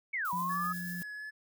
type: linear two-way sweep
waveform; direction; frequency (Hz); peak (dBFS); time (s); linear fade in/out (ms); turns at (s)
sine; down then up; 2289 to 962 to 1276; -31; 0.13-0.73; 10; 0.32
type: noise with tremolo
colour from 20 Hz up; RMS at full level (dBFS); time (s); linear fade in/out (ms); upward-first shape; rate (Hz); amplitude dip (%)
violet; -44; 0.25-1.03; 0; triangle; 8.1; 40
type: tone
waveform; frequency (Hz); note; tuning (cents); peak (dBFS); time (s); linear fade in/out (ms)
sine; 177.8; F3; +31; -38; 0.33-1.02; 0
type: tone with vibrato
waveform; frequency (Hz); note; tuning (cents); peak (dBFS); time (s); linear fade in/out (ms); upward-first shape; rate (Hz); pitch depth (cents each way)
triangle; 1705; G#6; +45; -38; 0.49-1.31; 20; sine; 2.8; 14
effects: none